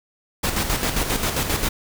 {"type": "noise with tremolo", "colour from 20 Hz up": "pink", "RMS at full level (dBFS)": -21, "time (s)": [0.43, 1.69], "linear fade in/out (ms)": 10, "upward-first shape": "square", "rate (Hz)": 7.5, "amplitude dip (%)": 50, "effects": []}